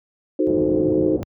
sine chord, D# diminished seventh, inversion none, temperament equal with one note detuned, 311.1 / 367.4 / 440 / 523.3 Hz, D#4 / F#4 / A4 / C5, 0 / -12 / 0 / 0 cents, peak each -19 / -21 / -25 / -24 dBFS, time 0.39-1.17 s, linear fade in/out 5 ms
pink low-pass noise, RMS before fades -25 dBFS, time 0.47-1.23 s, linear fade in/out 0 ms, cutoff 500 Hz, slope 24 dB/octave
effects high-pass 100 Hz 12 dB/octave

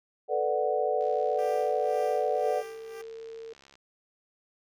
sine chord, B minor seventh, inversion third, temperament equal, 440 / 493.9 / 587.3 / 740 Hz, A4 / B4 / D5 / F#5, 0 / 0 / 0 / 0 cents, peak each -30 dBFS, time 0.28-2.63 s, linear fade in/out 50 ms
click train, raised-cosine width 0.2 ms, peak -37 dBFS, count 189, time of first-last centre 1.01-3.755 s, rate 68.5 Hz
10% pulse tone with tremolo, 394.5 Hz, G4, 11 cents sharp, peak -33 dBFS, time 1.38-3.02 s, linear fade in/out 10 ms, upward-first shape sine, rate 1.9 Hz, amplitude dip 80%
sine tone with pitch glide, 446.3 to 452.5 Hz, A4 to A4, +25 to +48 cents, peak -39 dBFS, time 2.35-3.53 s, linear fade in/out 2 ms, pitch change +23 cents, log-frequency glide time 2.55-3.3 s
effects none

